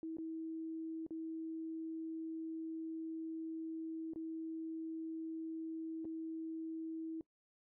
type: tone with dropouts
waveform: sine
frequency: 322.8 Hz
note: E4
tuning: 36 cents flat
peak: -40 dBFS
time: 0.03-7.21 s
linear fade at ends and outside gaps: 1 ms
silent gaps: 0.169-0.184 / 1.065-1.107 / 4.135-4.159 / 6.046-6.052 s
effects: noise-tail reverb RT60 0.1 s tail -21 dB re dry